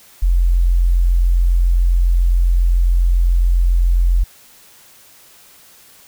sine tone, 43.65 Hz, F1, in tune, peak -10 dBFS, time 0.22-4.24 s, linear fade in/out 10 ms, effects white hiss -46 dBFS RMS until 6.07 s

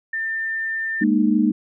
sine tone, 1795 Hz, A6, 34 cents sharp, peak -22 dBFS, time 0.13-1.04 s, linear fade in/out 5 ms
sine chord, Ab suspended second, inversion none, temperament equal with one note detuned, 207.7 / 233.1 / 305.8 Hz, Ab3 / Bb3 / Eb4, 0 / 0 / -30 cents, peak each -19 dBFS, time 1.01-1.52 s, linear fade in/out 10 ms
effects none

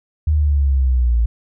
sine linear sweep, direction down, 77.78 to 56 Hz, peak -12 dBFS, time 0.27-1.26 s, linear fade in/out 5 ms, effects none

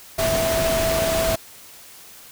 sine tone in noise, 656 Hz, E5, 9 cents flat, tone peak -20 dBFS, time 0.18-1.36 s, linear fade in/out 10 ms, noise pink, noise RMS -24 dBFS, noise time 0.18-1.36 s, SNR +1 dB, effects white hiss -44 dBFS RMS until 2.31 s

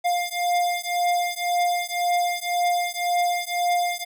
square beating tone pair, 703 / 704.9 Hz, F5 / F5, +11 / +16 cents, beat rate 1.9 Hz, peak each -25 dBFS, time 0.04-4.05 s, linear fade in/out 20 ms, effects none

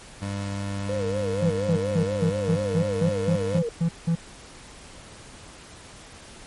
25% pulse tone, 99.6 Hz, G2, 28 cents sharp, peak -24 dBFS, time 0.21-3.6 s, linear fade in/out 20 ms
sine tone with vibrato, 493.9 Hz, B4, in tune, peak -25 dBFS, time 0.89-3.69 s, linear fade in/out 2 ms, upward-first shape sine, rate 4.2 Hz, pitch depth 130 cents each way
triangle tone bursts, 166.9 Hz, E3, 22 cents sharp, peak -17 dBFS, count 11, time 1.42-4.155 s, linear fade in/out 10 ms, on 85 ms, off 180 ms
effects pink hiss -45 dBFS RMS until 6.46 s + MP3 48 kbps

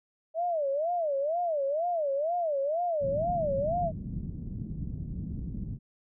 sine tone with vibrato, 622.3 Hz, D#5, in tune, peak -26 dBFS, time 0.34-3.92 s, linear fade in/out 50 ms, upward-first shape sine, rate 2.1 Hz, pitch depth 230 cents each way
white low-pass noise, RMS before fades -36 dBFS, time 3-5.79 s, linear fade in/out 50 ms, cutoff 200 Hz, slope 24 dB/octave
effects none

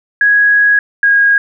sine tone pair in turn, 1661.2 / 1637.4 Hz, G#6 / G#6, 0 / -25 cents, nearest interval unison, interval 25 cents, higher first, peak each -6 dBFS, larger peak neither, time 0.21-0.79 / 1.03-1.38 s, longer first, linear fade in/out 2 ms, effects none

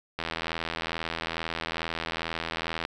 click train, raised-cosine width 0.3 ms, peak -14 dBFS, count 220, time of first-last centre 0.19-2.851 s, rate 82.3 Hz, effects none

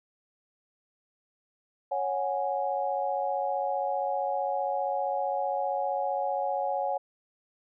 sine chord, C# suspended fourth, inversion none, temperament equal with one note detuned, 554.4 / 735.3 / 830.6 Hz, C#5 / F#5 / G#5, 0 / -11 / 0 cents, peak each -31 dBFS, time 1.91-6.98 s, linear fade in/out 10 ms, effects none

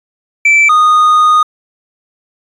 triangle tone pair in turn, 2325 / 1235.2 Hz, D7 / D#6, -18 / -13 cents, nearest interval major seventh, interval 1095 cents, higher first, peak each -3 dBFS, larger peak neither, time 0.45-0.69 / 0.69-1.43 s, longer second, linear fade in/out 5 ms, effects resampled to 24000 Hz

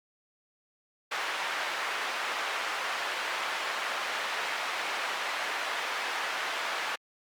white band-pass noise, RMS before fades -33 dBFS, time 1.11-6.96 s, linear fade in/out 10 ms, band 690 to 2100 Hz, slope 12 dB/octave, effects Opus 48 kbps

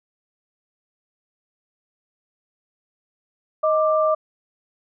sine tone pair together, 625.6 / 1181 Hz, D#5 / D6, +9 / +9 cents, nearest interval major seventh, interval 1100 cents, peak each -17 / -21 dBFS, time 3.63-4.15 s, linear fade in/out 10 ms, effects none

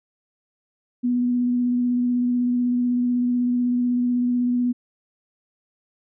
sine tone with vibrato, 245.2 Hz, B3, 12 cents flat, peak -18 dBFS, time 1.03-4.73 s, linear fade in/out 20 ms, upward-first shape square, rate 16 Hz, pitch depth 11 cents each way, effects none

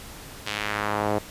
sawtooth tone with band-pass filter sweep, 104.6 Hz, G#2, 13 cents sharp, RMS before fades -27 dBFS, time 0.46-1.19 s, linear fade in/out 10 ms, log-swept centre 3400 to 560 Hz, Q 1.3, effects pink hiss -42 dBFS RMS until 1.3 s + resampled to 32000 Hz

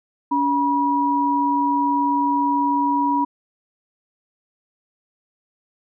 sine tone pair together, 283.8 / 967 Hz, C#4 / B5, +41 / -37 cents, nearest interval octave + major sixth, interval 2122 cents, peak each -21 / -18 dBFS, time 0.31-3.25 s, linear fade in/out 10 ms, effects none

